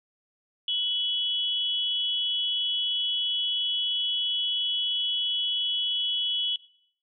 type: tone pair together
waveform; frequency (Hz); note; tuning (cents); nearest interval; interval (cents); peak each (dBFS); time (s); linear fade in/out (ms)
sine; 2979 / 3344; F#7 / G#7; +11 / +11; major second; 200; -28; 0.68-6.56; 2
effects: noise-tail reverb RT60 0.6 s tail -18 dB re dry